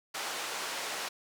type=band-pass noise; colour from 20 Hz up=pink; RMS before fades=-37 dBFS; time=0.14-1.09 s; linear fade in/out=10 ms; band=620 to 8600 Hz; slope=12 dB/octave; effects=none